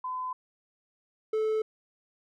sine / triangle tone pair in turn, 1016 / 435.6 Hz, B5 / A4, +49 / -17 cents, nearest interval octave + minor third, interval 1466 cents, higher first, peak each -31 / -23 dBFS, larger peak second, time 0.04-0.33 / 1.33-1.62 s, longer neither, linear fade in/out 5 ms, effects none

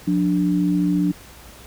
sine tone pair together, 179.05 / 293.7 Hz, F3 / D4, +43 / 0 cents, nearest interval major sixth, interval 857 cents, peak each -19 dBFS, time 0.07-1.12 s, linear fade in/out 10 ms, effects added 60 Hz sine -48 dBFS peak until 1.66 s + pink hiss -44 dBFS RMS until 1.66 s

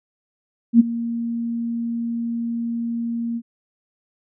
sine tone with ADSR envelope, 233.1 Hz, A#3, in tune, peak -5 dBFS, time 0.73-3.42 s, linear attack 68 ms, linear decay 18 ms, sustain -17 dB, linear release 55 ms, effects none

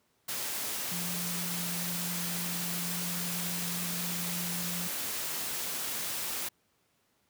sine tone in noise, 174.61 Hz, F3, in tune, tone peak -37 dBFS, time 0.91-4.88 s, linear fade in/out 10 ms, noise white, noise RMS -35 dBFS, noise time 0.28-6.49 s, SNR -5 dB, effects pink hiss -72 dBFS RMS until 7.29 s + high-pass 100 Hz 12 dB/octave

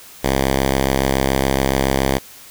5% pulse tone, 67.1 Hz, C2, 44 cents sharp, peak -4 dBFS, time 0.23-2.19 s, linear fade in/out 20 ms, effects white hiss -41 dBFS RMS until 2.5 s

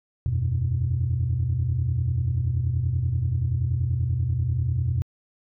sine chord, E suspended second, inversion none, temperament equal with one note detuned, 82.41 / 92.77 / 123.47 Hz, E2 / F#2 / B2, 0 / +5 / 0 cents, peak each -26 / -26 / -23 dBFS, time 0.26-5.02 s, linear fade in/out 0 ms, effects tanh soft clip ceiling -15 dBFS

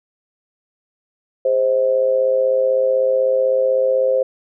sine tone with amplitude modulation, 523.3 Hz, C5, in tune, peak -10 dBFS, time 1.45-4.23 s, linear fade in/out 5 ms, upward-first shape sine, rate 116 Hz, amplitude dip 70%, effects none

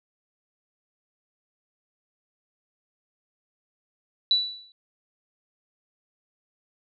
sine tone with exponential decay, 3951 Hz, B7, in tune, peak -15 dBFS, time 4.31-4.72 s, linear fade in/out 1 ms, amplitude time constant 89 ms, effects none

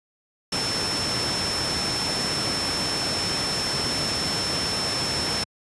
sine tone in noise, 5350 Hz, E8, 25 cents sharp, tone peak -26 dBFS, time 0.52-5.44 s, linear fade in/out 5 ms, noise pink, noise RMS -27 dBFS, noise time 0.52-5.44 s, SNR -2 dB, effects high-pass 100 Hz 12 dB/octave + resampled to 24000 Hz

